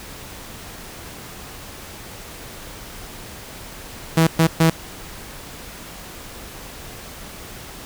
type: tone bursts at uneven times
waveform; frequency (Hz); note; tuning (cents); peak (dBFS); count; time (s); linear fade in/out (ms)
sawtooth; 162.7; E3; -22; -8; 3; 4.17-4.27 / 4.39-4.47 / 4.6-4.7; 5
effects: pink hiss -37 dBFS RMS until 7.85 s